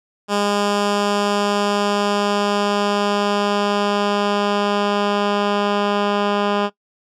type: tone with low-pass filter sweep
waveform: 10% pulse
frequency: 204.1 Hz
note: G#3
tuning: 30 cents flat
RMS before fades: -19 dBFS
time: 0.28-6.7 s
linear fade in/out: 50 ms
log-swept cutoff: 7800 to 3200 Hz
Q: 0.83
effects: noise-tail reverb RT60 0.1 s tail -19 dB re dry